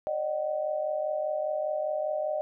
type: tone cluster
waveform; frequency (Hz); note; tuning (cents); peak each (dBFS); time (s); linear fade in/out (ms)
sine; 567 / 612 / 754; C#5 / D#5 / F#5; +39 / -29 / +32; -37 / -28 / -36; 0.07-2.41; 0
effects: none